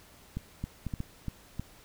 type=clicks; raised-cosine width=5 ms; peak=-21 dBFS; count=7; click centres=0.37 / 0.64 / 0.867 / 0.938 / 1.004 / 1.283 / 1.596 s; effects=pink hiss -56 dBFS RMS until 1.84 s